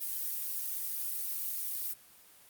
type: noise with flanger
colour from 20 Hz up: violet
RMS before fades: -36 dBFS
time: 0-1.94 s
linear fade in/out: 20 ms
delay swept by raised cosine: 1.9 to 4.3 ms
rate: 1.4 Hz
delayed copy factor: -0.8
effects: white hiss -58 dBFS RMS until 2.49 s + Opus 32 kbps